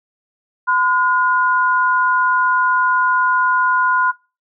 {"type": "tone pair together", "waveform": "sine", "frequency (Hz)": [1016.1, 1436], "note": ["B5", "F6"], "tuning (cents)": [49, 48], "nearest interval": "tritone", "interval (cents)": 599, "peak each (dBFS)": -15, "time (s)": [0.67, 4.12], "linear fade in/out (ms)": 20, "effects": ["noise-tail reverb RT60 0.3 s tail -23 dB re dry"]}